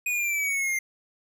square exponential sweep, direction down, 2489 to 2093 Hz, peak -25 dBFS, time 0.06-0.79 s, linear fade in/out 5 ms, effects none

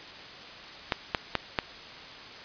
clicks, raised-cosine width 0.3 ms, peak -8 dBFS, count 4, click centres 0.922 / 1.148 / 1.353 / 1.588 s, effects white hiss -44 dBFS RMS until 2.44 s + resampled to 11025 Hz

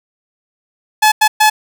sawtooth tone bursts at uneven times, 858 Hz, A5, 44 cents flat, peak -3 dBFS, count 3, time 1.02-1.12 / 1.21-1.28 / 1.4-1.5 s, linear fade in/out 10 ms, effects none

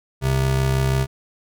square tone pair together, 66.15 / 132.3 Hz, C2 / C3, +20 / +20 cents, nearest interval octave, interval 1200 cents, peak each -24 / -19 dBFS, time 0.21-1.07 s, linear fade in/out 50 ms, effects none

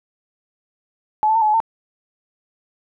sine tone with pitch steps, 857 / 877 / 907 / 857 / 850 / 902 Hz, A5 / A5 / A#5 / A5 / G#5 / A5, -46 / -6 / -48 / -46 / +40 / +43 cents, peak -13 dBFS, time 1.23-1.602 s, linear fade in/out 0 ms, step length 62 ms, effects none

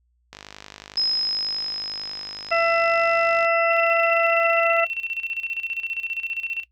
click train, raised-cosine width 0.2 ms, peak -20 dBFS, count 160, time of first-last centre 0.33-3.448 s, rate 51 Hz
sine tone with exponential decay, 5110 Hz, D#8, 45 cents sharp, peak -18 dBFS, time 0.97-4.65 s, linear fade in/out 2 ms, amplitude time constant 800 ms
harmonic tone, 670 Hz, E5, 28 cents sharp, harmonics 1 / 2 / 3 / 4, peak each -20 / -23 / -25 / -26 dBFS, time 2.51-4.85 s, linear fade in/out 10 ms
sine tone with tremolo, 2704 Hz, E7, 43 cents sharp, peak -24 dBFS, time 3.7-6.64 s, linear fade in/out 10 ms, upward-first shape square, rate 15 Hz, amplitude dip 75%
effects noise-tail reverb RT60 0.1 s tail -18 dB re dry + added 60 Hz sine -63 dBFS peak until 6.71 s

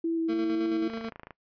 sine tone with vibrato, 328.9 Hz, E4, 4 cents flat, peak -25 dBFS, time 0.04-0.88 s, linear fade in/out 5 ms, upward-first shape square, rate 3.7 Hz, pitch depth 10 cents each way
25% pulse tone with tremolo, 226.3 Hz, A3, 49 cents sharp, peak -28 dBFS, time 0.28-1.1 s, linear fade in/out 20 ms, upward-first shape square, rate 9.2 Hz, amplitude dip 40%
click train, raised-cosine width 0.5 ms, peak -27 dBFS, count 12, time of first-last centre 0.9-1.307 s, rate 27 Hz
effects noise-tail reverb RT60 0.1 s tail -23 dB re dry + resampled to 11025 Hz

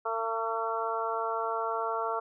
harmonic tone, 225.8 Hz, A3, 45 cents sharp, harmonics 2 / 3 / 4 / 5 / 6, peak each -35 / -35 / -35 / -35 / -35 dBFS, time 0.05-2.2 s, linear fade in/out 10 ms, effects none

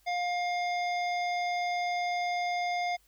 harmonic tone, 708 Hz, F5, 23 cents sharp, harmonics 1 / 3 / 5 / 7 / 9, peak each -29 / -35 / -44 / -45 / -52 dBFS, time 0.06-2.97 s, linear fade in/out 20 ms, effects added 50 Hz sine -67 dBFS peak until 3.07 s + white hiss -67 dBFS RMS until 3.07 s

